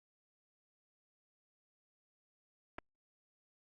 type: clicks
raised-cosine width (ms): 0.5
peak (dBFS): -29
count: 2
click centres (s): 2.784 / 2.787
effects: Opus 48 kbps